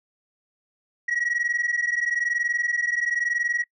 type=tone pair together; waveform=sine; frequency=1903 / 1924 Hz; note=A#6 / B6; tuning=+35 / -46 cents; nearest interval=unison; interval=19 cents; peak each=-23 dBFS; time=1.08-3.64 s; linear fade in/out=10 ms; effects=noise-tail reverb RT60 0.1 s tail -25 dB re dry + tanh soft clip ceiling -19 dBFS